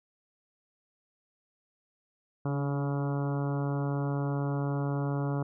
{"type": "harmonic tone with a mistuned harmonic", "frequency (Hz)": 140.9, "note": "C#3", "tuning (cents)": 29, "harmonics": [1, 2, 3, 4, 5, 6, 7, 8, 9, 10], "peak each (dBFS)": [-29, -35, -39, -41, -43, -45, -46, -47, -48, -49], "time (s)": [2.45, 5.43], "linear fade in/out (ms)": 5, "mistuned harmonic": 2, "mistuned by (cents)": 25, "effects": []}